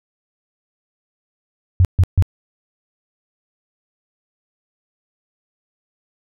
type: tone bursts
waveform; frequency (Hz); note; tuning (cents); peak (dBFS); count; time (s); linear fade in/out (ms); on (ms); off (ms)
sine; 91.4; F#2; -21; -8; 3; 1.8-2.224; 0; 48; 140
effects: none